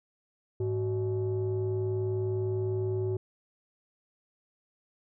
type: tone pair together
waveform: sine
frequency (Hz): 105.03 / 374.3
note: G#2 / F#4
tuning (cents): +20 / +20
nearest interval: octave + minor seventh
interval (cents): 2200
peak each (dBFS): -28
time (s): 0.6-3.17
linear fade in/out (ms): 5
effects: tanh soft clip ceiling -24 dBFS